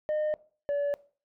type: tone pair in turn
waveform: sine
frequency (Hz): 610 / 573.5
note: D#5 / D5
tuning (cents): -34 / -41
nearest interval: minor second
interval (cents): 107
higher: first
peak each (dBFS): -23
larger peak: neither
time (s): 0.09-0.34 / 0.69-0.94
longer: neither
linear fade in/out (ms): 0
effects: noise-tail reverb RT60 0.4 s tail -21 dB re dry + tanh soft clip ceiling -25 dBFS